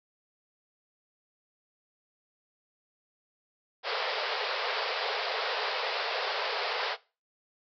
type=band-pass noise; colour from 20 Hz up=pink; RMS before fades=-32 dBFS; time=3.83-6.97 s; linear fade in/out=50 ms; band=420 to 5100 Hz; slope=96 dB/octave; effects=noise-tail reverb RT60 0.3 s tail -19 dB re dry